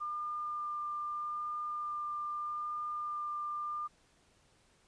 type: tone with vibrato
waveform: sine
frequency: 1200 Hz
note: D6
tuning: 37 cents sharp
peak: -35 dBFS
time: 0-3.88 s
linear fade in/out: 20 ms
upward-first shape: sine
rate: 0.8 Hz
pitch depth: 8 cents each way
effects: pink hiss -68 dBFS RMS until 4.87 s + resampled to 22050 Hz